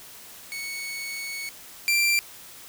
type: tone pair in turn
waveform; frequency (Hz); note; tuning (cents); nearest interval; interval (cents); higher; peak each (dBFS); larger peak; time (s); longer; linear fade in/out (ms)
sawtooth; 2217 / 2360; C#7 / D7; 0 / +8; minor second; 108; second; -28 / -16; second; 0.52-1.49 / 1.88-2.19; first; 0
effects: white hiss -45 dBFS RMS until 2.68 s